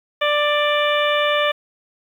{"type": "harmonic tone", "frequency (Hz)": 590, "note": "D5", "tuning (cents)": 8, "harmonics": [1, 2, 3, 4, 5, 6], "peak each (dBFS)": [-19, -22, -24, -25, -26, -27], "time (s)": [0.21, 1.52], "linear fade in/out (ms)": 10, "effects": ["8-bit"]}